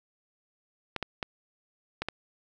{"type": "clicks", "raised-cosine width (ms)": 0.3, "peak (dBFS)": -15, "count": 5, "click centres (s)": [0.963, 1.027, 1.228, 2.02, 2.086], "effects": []}